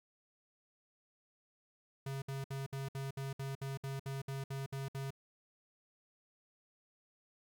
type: tone bursts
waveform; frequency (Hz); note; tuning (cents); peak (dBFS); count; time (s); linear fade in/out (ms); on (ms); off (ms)
square; 136.2; C#3; -30; -39; 14; 2.06-5.106; 5; 160; 62
effects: 13-bit